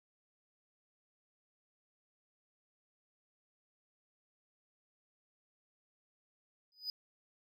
triangle tone with exponential growth, 4978 Hz, D#8, in tune, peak -32 dBFS, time 6.72-6.9 s, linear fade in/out 1 ms, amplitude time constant 37 ms, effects none

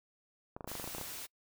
clicks, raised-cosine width 1 ms, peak -28 dBFS, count 12, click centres 0.565 / 0.608 / 0.644 / 0.676 / 0.716 / 0.753 / 0.798 / 0.842 / 0.876 / 0.949 / 0.983 / 1.013 s
white noise, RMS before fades -44 dBFS, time 0.67-1.27 s, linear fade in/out 20 ms
effects noise-tail reverb RT60 0.1 s tail -26 dB re dry

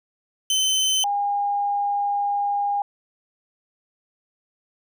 25% pulse / sine tone pair in turn, 3063 / 811.3 Hz, G7 / G#5, -41 / -41 cents, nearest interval octave + major seventh, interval 2300 cents, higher first, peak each -15 / -20 dBFS, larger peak first, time 0.5-1.04 / 1.04-2.82 s, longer second, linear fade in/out 2 ms, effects none

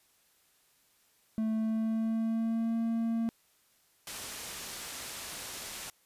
triangle tone with pitch glide, 220 to 228.3 Hz, A3 to A#3, 0 to -36 cents, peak -26 dBFS, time 1.38-3.29 s, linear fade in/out 0 ms, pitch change +64 cents, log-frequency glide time 1.53-2.76 s
white low-pass noise, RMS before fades -42 dBFS, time 4.07-5.9 s, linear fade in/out 2 ms, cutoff 10000 Hz, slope 12 dB/octave
effects white hiss -68 dBFS RMS until 6.05 s + resampled to 32000 Hz

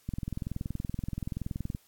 click train, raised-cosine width 5 ms, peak -21 dBFS, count 36, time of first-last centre 0.09-1.749 s, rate 21.1 Hz, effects white hiss -64 dBFS RMS until 1.87 s + AAC 64 kbps

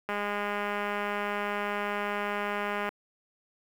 click train, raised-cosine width 0.5 ms, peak -17 dBFS, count 575, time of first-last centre 0.09-2.89 s, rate 205 Hz, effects high-pass 150 Hz 12 dB/octave + 8-bit

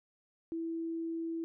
sine tone, 329.6 Hz, E4, in tune, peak -34 dBFS, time 0.52-1.44 s, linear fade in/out 0 ms, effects none

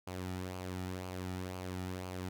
sawtooth tone with flanger, 91.9 Hz, F#2, 11 cents flat, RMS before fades -41 dBFS, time 0.07-2.29 s, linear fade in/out 5 ms, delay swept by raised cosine 0.53 to 1.93 ms, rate 2 Hz, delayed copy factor -0.5, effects none

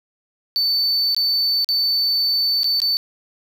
triangle tone with dropouts, 4522 Hz, C#8, 34 cents sharp, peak -15 dBFS, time 0.56-2.97 s, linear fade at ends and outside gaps 0 ms, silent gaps 1.147-1.165 / 1.645-1.689 / 2.633-2.643 / 2.802-2.818 s, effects none

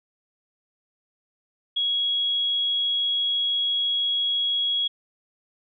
sine tone, 3322 Hz, G#7, in tune, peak -21 dBFS, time 1.76-4.88 s, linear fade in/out 10 ms, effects none

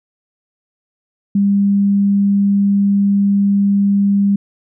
sine tone, 200 Hz, G3, 35 cents sharp, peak -10 dBFS, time 1.35-4.36 s, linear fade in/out 5 ms, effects none

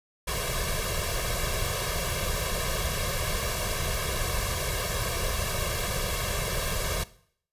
pink noise with comb filter, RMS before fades -29 dBFS, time 0.27-7.04 s, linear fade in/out 10 ms, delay 1.8 ms, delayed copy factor +1, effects noise-tail reverb RT60 0.6 s tail -18 dB re dry + resampled to 32000 Hz

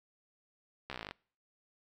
slowing click train, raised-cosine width 0.3 ms, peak -24 dBFS, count 13, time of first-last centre 0.9-1.11 s, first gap 14 ms, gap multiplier 1.04, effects noise-tail reverb RT60 0.5 s tail -26 dB re dry

